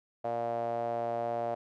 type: tone with band-pass filter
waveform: sawtooth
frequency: 117.3 Hz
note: A#2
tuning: 11 cents sharp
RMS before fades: -33 dBFS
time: 0.24-1.55 s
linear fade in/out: 10 ms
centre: 650 Hz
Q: 7.9
effects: none